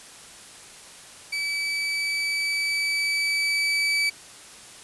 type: tone with level ramp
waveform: 30% pulse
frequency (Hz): 2298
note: D7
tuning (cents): -38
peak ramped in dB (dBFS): -23 to -18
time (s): 1.32-4.1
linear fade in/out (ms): 10
effects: white hiss -45 dBFS RMS until 4.83 s + resampled to 24000 Hz